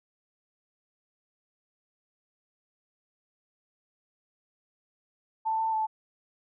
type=tone with pitch steps; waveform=sine; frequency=885 / 891 / 874 Hz; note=A5 / A5 / A5; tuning=+10 / +22 / -12 cents; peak=-25 dBFS; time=5.45-5.87 s; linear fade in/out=20 ms; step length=140 ms; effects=none